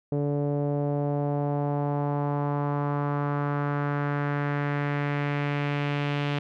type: tone with low-pass filter sweep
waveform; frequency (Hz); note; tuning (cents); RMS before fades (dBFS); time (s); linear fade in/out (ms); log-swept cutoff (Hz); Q
sawtooth; 144.4; D3; -29; -27; 0.12-6.39; 2; 490 to 3000; 2.1
effects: none